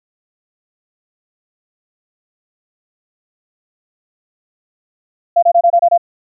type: tone bursts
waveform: sine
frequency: 688 Hz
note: F5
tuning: 26 cents flat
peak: -6 dBFS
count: 7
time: 5.36-5.978 s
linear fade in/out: 10 ms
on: 66 ms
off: 26 ms
effects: none